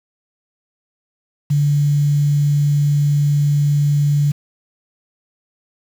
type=tone with quantisation; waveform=sine; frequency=145.2 Hz; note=D3; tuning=19 cents flat; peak=-12 dBFS; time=1.5-4.32 s; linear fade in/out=10 ms; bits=6; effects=none